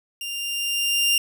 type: tone with level ramp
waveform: sawtooth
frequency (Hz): 2794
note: F7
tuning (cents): 0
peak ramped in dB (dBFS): -26 to -13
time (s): 0.21-1.18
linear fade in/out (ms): 2
effects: none